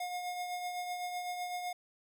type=tone with tremolo; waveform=square; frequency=717 Hz; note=F5; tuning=45 cents sharp; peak=-35 dBFS; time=0-1.73 s; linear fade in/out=5 ms; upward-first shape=triangle; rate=7.9 Hz; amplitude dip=45%; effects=none